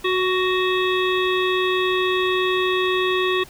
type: harmonic tone with a mistuned harmonic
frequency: 372.3 Hz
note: F#4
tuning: 11 cents sharp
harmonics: 1 / 3 / 5 / 7 / 9 / 10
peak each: -20 / -25 / -27 / -28 / -30 / -30 dBFS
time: 0.04-3.44 s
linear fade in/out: 10 ms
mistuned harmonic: 1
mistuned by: -16 cents
effects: pink hiss -45 dBFS RMS until 3.49 s